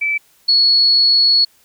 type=tone pair in turn; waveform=sine; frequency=2315 / 4373 Hz; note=D7 / C#8; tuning=-25 / -24 cents; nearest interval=major seventh; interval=1101 cents; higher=second; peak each=-15 / -9 dBFS; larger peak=second; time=0.01-0.18 / 0.48-1.45 s; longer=second; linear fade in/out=10 ms; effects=white hiss -54 dBFS RMS until 1.64 s